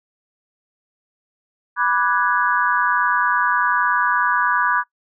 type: chord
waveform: sine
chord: G# half-diminished seventh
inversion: first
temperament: equal with one note detuned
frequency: 983.8 / 1174.7 / 1480 / 1661.2 Hz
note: B5 / D6 / F#6 / G#6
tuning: -7 / 0 / 0 / 0 cents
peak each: -21 dBFS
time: 1.76-4.84 s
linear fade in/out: 50 ms
effects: noise-tail reverb RT60 0.1 s tail -21 dB re dry